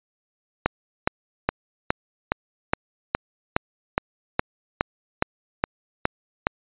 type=click train; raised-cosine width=0.5 ms; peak=-3 dBFS; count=15; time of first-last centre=0.66-6.469 s; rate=2.41 Hz; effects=resampled to 8000 Hz